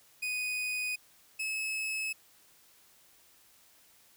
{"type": "tone pair in turn", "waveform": "40% pulse", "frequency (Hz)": [2489, 2587], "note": ["D#7", "E7"], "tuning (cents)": [0, -33], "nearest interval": "minor second", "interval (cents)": 67, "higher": "second", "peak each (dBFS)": [-31, -31], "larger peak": "neither", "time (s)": [[0.22, 0.96], [1.39, 2.13]], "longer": "neither", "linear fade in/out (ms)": 10, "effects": ["white hiss -62 dBFS RMS until 4.16 s"]}